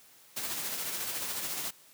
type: noise with tremolo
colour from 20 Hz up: white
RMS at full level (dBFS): -34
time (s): 0.36-1.71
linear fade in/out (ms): 10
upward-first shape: sine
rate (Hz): 14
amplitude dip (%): 35
effects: white hiss -58 dBFS RMS until 1.93 s + high-pass 100 Hz 12 dB/octave